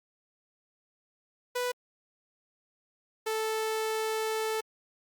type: tone pair in turn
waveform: sawtooth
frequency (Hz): 493.9 / 439.1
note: B4 / A4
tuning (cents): 0 / -4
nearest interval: major second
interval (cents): 204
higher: first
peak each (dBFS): -25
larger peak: neither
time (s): 1.55-1.72 / 3.26-4.61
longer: second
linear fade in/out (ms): 10
effects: Opus 48 kbps